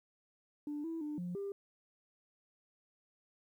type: tone with pitch steps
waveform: sine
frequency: 294.6 / 328 / 298.8 / 177.1 / 398.2 Hz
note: D4 / E4 / D4 / F3 / G4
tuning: +6 / -9 / +30 / +24 / +27 cents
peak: -36 dBFS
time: 0.67-1.52 s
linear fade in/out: 2 ms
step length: 170 ms
effects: tanh soft clip ceiling -34 dBFS + 12-bit